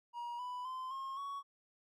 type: tone with pitch steps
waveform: triangle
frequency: 953 / 991.7 / 1032.1 / 1074 / 1117.7 Hz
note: A#5 / B5 / C6 / C6 / C#6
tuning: +38 / +7 / -24 / +45 / +14 cents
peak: -38 dBFS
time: 0.13-1.43 s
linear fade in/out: 50 ms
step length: 260 ms
effects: none